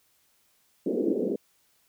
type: band-pass noise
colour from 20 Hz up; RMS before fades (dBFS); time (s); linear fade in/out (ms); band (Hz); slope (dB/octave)
white; -27; 0.86-1.36; 5; 210 to 480; 48
effects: white hiss -67 dBFS RMS until 1.88 s